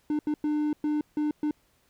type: tone bursts at uneven times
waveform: triangle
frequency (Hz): 300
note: D4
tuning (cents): +37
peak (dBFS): -22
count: 6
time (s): 0.1-0.19 / 0.27-0.34 / 0.44-0.73 / 0.84-1.01 / 1.17-1.31 / 1.43-1.51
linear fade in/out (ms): 2
effects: pink hiss -67 dBFS RMS until 1.89 s